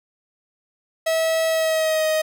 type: tone with pitch glide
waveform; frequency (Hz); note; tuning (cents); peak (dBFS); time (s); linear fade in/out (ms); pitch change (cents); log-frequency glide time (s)
45% pulse; 647 to 626.8; E5 to D#5; -32 to +13; -18; 1.06-2.22; 10; -55; 1.47-2.06
effects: none